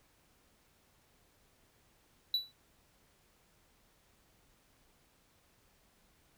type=tone with exponential decay; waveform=triangle; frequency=3947 Hz; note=B7; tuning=2 cents flat; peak=-24 dBFS; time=2.34-2.52 s; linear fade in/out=2 ms; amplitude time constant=38 ms; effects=pink hiss -69 dBFS RMS until 6.37 s